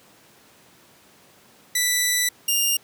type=tone pair in turn; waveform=10% pulse; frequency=1975.5 / 2817 Hz; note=B6 / F7; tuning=0 / +14 cents; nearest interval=tritone; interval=614 cents; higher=second; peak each=-10 dBFS; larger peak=neither; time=1.75-2.29 / 2.48-2.77 s; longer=first; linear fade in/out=5 ms; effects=pink hiss -53 dBFS RMS until 2.83 s + high-pass 150 Hz 12 dB/octave